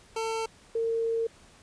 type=tone pair in turn; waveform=25% pulse / sine; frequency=448.3 / 456.1 Hz; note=A4 / A#4; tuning=+32 / -38 cents; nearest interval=unison; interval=30 cents; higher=second; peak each=-25 dBFS; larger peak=neither; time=0.16-0.46 / 0.75-1.27 s; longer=second; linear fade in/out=5 ms; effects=pink hiss -56 dBFS RMS until 1.62 s + resampled to 22050 Hz